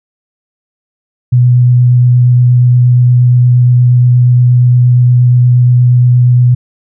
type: tone with vibrato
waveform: sine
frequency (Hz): 123.47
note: B2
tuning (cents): 0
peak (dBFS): -3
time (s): 1.32-6.55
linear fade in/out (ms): 10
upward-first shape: sine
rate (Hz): 8.5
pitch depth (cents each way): 10
effects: none